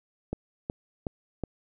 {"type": "click train", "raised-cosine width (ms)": 2, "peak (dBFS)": -17, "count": 4, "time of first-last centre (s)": [0.33, 1.437], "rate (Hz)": 2.71, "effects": []}